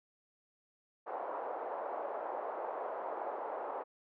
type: band-pass noise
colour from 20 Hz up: white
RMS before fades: -40 dBFS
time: 1.06-3.84 s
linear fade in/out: 20 ms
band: 460 to 910 Hz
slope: 24 dB/octave
effects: none